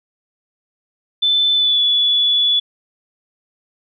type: tone with pitch glide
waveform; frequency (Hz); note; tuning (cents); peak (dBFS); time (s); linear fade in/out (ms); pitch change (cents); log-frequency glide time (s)
sine; 3520 to 3428; A7 to A7; 0 to -46; -12; 1.22-2.6; 10; -46; 1.55-1.81
effects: none